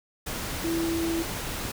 sine tone in noise, 331.3 Hz, E4, 9 cents sharp, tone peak -25 dBFS, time 0.64-1.23 s, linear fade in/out 10 ms, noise pink, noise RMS -33 dBFS, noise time 0.26-1.72 s, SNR +5 dB, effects none

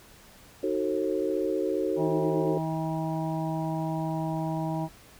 sine chord, D# diminished seventh, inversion none, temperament just, 311.1 / 373.4 / 448 / 537.6 Hz, D#4 / F#4 / A4 / C5, 0 / +16 / +31 / +47 cents, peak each -31 / -29 / -31 / -32 dBFS, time 0.63-2.58 s, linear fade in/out 5 ms
harmonic tone, 160 Hz, D#3, 49 cents sharp, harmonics 1 / 2 / 4 / 5 / 6, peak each -30 / -33 / -36 / -37 / -38 dBFS, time 1.96-4.89 s, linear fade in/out 50 ms
effects pink hiss -53 dBFS RMS until 5.19 s

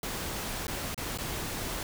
pink noise with dropouts, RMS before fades -35 dBFS, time 0.03-1.83 s, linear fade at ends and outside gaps 2 ms, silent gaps 0.669-0.68 / 0.945-0.977 / 1.176-1.185 s, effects none

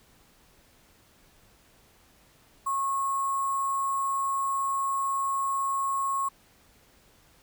sine tone with sample-and-hold, 1091 Hz, C#6, 28 cents flat, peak -25 dBFS, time 2.66-6.29 s, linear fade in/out 10 ms, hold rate 8820 Hz, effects pink hiss -60 dBFS RMS until 7.42 s

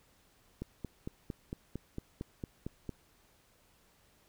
click train, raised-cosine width 3 ms, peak -25 dBFS, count 11, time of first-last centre 0.62-2.893 s, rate 4.4 Hz, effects pink hiss -67 dBFS RMS until 4.28 s

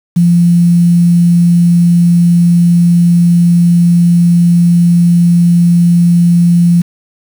sine tone with quantisation, 172.6 Hz, F3, 20 cents flat, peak -4 dBFS, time 0.16-6.82 s, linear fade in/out 10 ms, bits 5, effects none

